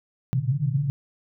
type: band-pass noise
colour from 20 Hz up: white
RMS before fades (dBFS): -24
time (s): 0.33-0.9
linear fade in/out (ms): 0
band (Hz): 120 to 150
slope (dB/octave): 96
effects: none